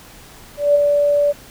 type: tone with ADSR envelope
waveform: sine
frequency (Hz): 580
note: D5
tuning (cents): -22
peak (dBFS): -8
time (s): 0.57-1.33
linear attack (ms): 180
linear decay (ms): 16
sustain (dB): -4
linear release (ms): 27
effects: pink hiss -42 dBFS RMS until 1.5 s